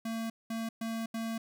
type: tone bursts at uneven times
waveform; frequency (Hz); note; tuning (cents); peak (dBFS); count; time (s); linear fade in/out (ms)
square; 226.2; A3; +48; -34; 4; 0.05-0.3 / 0.5-0.69 / 0.81-1.06 / 1.14-1.38; 5
effects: none